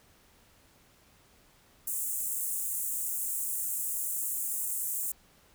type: high-pass noise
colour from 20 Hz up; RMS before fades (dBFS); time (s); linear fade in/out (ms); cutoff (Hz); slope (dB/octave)
pink; -33; 1.87-5.12; 5; 7500; 48
effects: pink hiss -62 dBFS RMS until 5.54 s